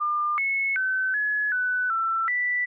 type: tone with pitch steps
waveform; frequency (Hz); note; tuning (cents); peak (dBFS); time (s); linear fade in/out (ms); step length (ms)
sine; 1201 / 2192 / 1527 / 1696 / 1495 / 1338 / 1971; D6 / C#7 / G6 / G#6 / F#6 / E6 / B6; +38 / -20 / -46 / +36 / +17 / +25 / -4; -22; 0-2.66; 20; 380
effects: none